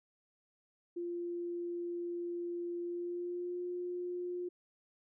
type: tone with pitch glide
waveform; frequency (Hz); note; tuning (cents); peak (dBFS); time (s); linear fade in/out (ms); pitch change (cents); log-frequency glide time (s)
sine; 346.9 to 355.6; F4 to F4; -12 to +31; -36; 0.96-4.49; 10; +43; 2.81-3.62
effects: none